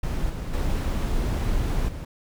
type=noise with level steps; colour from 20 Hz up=brown; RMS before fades=-26 / -30 / -24 / -33 dBFS; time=0.03-2.05 s; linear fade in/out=5 ms; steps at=0.29 / 0.53 / 1.88 s; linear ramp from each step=10 ms; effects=none